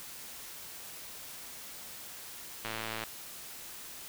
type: click train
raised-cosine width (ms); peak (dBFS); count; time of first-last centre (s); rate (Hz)
0.3; -20; 44; 2.65-3.037; 111
effects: white hiss -46 dBFS RMS until 4.08 s